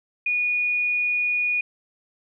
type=tone; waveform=sine; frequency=2455 Hz; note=D#7; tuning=24 cents flat; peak=-20 dBFS; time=0.26-1.61 s; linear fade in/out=5 ms; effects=none